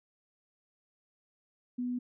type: tone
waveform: sine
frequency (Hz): 246.9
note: B3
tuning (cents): 0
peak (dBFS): -31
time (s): 1.78-1.99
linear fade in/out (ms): 10
effects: none

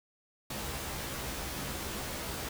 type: noise with comb filter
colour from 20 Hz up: pink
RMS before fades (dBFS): -38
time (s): 0.5-2.49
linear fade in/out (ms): 5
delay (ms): 15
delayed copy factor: +0.7
effects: none

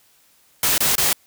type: noise bursts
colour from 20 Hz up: white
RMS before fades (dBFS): -18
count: 3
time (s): 0.63-1.13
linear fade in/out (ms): 2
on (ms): 150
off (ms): 25
effects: white hiss -57 dBFS RMS until 1.26 s

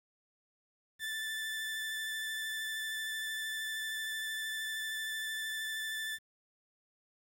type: tone with vibrato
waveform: 30% pulse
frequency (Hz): 1760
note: A6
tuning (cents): 0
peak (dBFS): -33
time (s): 0.99-6.19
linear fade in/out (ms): 50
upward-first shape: sine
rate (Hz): 13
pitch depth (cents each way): 16
effects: 10-bit

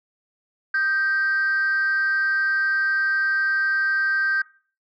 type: tone with frequency modulation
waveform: sine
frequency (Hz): 1568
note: G6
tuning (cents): 0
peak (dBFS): -17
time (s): 0.74-4.42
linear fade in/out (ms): 5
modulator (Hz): 320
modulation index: 0.32
effects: noise-tail reverb RT60 0.4 s tail -20 dB re dry + tanh soft clip ceiling -16 dBFS

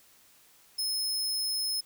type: tone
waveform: sawtooth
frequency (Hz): 5180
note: E8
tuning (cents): -31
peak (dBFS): -26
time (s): 0.78-1.81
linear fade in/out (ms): 10
effects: white hiss -60 dBFS RMS until 1.85 s

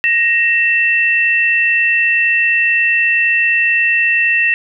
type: tone pair together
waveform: sine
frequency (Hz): 1873 / 2678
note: A#6 / E7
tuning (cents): +8 / +27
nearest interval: tritone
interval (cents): 619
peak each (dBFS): -13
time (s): 0.04-4.54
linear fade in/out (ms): 0
effects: none

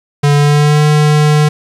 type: tone with pitch glide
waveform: square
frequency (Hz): 144.6 to 150.31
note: D3 to D3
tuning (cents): -27 to +41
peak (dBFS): -7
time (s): 0.23-1.49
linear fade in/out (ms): 10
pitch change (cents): +68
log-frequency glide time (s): 0.34-0.82
effects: low-pass 9000 Hz 12 dB/octave + 7-bit

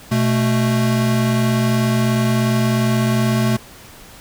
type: tone pair together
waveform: square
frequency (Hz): 123.5 / 220.1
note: B2 / A3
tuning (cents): 0 / +1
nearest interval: minor seventh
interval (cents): 1001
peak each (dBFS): -18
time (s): 0.11-3.57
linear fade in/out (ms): 10
effects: pink hiss -41 dBFS RMS until 4.2 s

